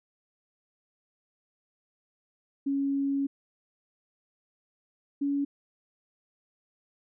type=tone pair in turn; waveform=sine; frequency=277.2 / 282.2 Hz; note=C#4 / C#4; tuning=0 / +31 cents; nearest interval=unison; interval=31 cents; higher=second; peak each=-25 dBFS; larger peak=neither; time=2.66-3.27 / 5.21-5.45 s; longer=first; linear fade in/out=10 ms; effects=none